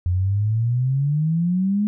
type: exponential sweep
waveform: sine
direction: up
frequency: 87.31 to 212.5 Hz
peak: -17 dBFS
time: 0.06-1.87 s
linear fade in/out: 0 ms
effects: none